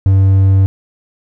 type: tone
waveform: triangle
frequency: 96.5 Hz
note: G2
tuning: 27 cents flat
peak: -4 dBFS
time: 0.06-0.66 s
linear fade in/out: 0 ms
effects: none